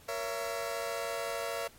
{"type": "chord", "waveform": "sawtooth", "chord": "A# diminished", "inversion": "none", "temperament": "just", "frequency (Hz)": [466.2, 559.4, 671.3], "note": ["A#4", "C#5", "E5"], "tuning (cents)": [0, 16, 31], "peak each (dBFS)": [-35, -34, -33], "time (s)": [0.08, 1.68], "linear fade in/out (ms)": 10, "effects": ["pink hiss -57 dBFS RMS until 1.78 s", "MP3 64 kbps"]}